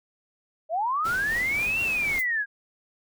sine linear two-way sweep, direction up then down, 606 to 2761 to 1603 Hz, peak -23 dBFS, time 0.69-2.46 s, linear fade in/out 50 ms, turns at 1.81 s
pink noise with tremolo, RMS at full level -37 dBFS, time 1.04-2.2 s, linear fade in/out 20 ms, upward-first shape sine, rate 3.9 Hz, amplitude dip 25%
violet noise with exponential decay, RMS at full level -29 dBFS, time 2.19-2.27 s, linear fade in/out 0 ms, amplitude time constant 16 ms
effects none

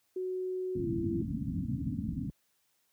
sine tone with pitch glide, 370 to 335.4 Hz, F#4 to E4, 0 to +30 cents, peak -32 dBFS, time 0.16-1.22 s, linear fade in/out 5 ms, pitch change -170 cents, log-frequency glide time 0.74-0.88 s
white low-pass noise, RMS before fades -34 dBFS, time 0.75-2.3 s, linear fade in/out 2 ms, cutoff 280 Hz, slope 96 dB/octave
effects white hiss -74 dBFS RMS until 2.92 s + high-pass 60 Hz 12 dB/octave

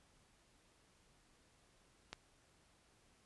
click, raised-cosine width 0.2 ms, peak -27 dBFS, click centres 2.13 s, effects pink hiss -71 dBFS RMS until 3.25 s + resampled to 24000 Hz

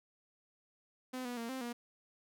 sawtooth tone with pitch steps, 255.6 / 244.1 / 231.5 / 261.8 / 238.8 Hz, C4 / B3 / A#3 / C4 / A#3, -40 / -20 / -12 / +1 / +42 cents, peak -35 dBFS, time 1.13-1.73 s, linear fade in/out 10 ms, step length 120 ms, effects none

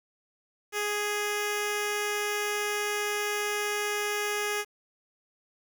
10% pulse tone with notch filter, 415.3 Hz, G#4, in tune, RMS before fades -30 dBFS, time 0.72-4.65 s, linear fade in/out 50 ms, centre 990 Hz, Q 1.7, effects 9-bit

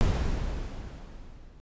brown noise with level ramp, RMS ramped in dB -22 to -52 dBFS, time 0.01-1.6 s, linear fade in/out 0 ms, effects resampled to 16000 Hz

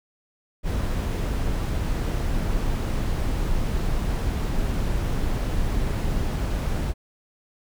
brown noise, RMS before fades -24 dBFS, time 0.63-6.94 s, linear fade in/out 50 ms, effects none

